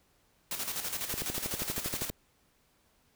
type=noise with tremolo; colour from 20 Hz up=white; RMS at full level=-34 dBFS; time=0.51-2.1 s; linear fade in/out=2 ms; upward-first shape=square; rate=12 Hz; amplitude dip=55%
type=click train; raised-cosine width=2 ms; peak=-23 dBFS; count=13; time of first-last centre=1.14-2.1 s; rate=12.5 Hz
effects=pink hiss -69 dBFS RMS until 3.15 s